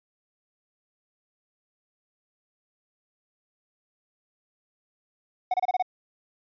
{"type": "tone bursts", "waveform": "triangle", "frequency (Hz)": 738, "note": "F#5", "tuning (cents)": -5, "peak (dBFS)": -19, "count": 6, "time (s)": [5.51, 5.825], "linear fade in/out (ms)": 5, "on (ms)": 30, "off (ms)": 27, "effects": ["resampled to 11025 Hz"]}